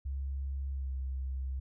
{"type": "tone with pitch glide", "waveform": "sine", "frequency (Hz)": [68.1, 65.89], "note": ["C#2", "C2"], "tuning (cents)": [-30, 13], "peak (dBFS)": -33, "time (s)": [0.05, 1.6], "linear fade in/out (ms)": 10, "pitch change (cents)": -57, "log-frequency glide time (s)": [0.72, 0.92], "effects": []}